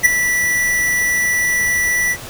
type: tone with ADSR envelope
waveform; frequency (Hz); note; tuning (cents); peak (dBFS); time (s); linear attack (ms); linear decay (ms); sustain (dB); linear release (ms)
square; 1963; B6; -11; -5; 0.03-2.17; 25; 13; -10; 58
effects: pink hiss -32 dBFS RMS until 2.29 s